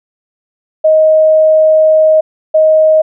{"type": "tone bursts at uneven times", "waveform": "sine", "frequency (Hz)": 627, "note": "D#5", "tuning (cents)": 13, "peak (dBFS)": -4, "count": 2, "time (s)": [[0.84, 2.21], [2.54, 3.02]], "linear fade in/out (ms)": 10, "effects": []}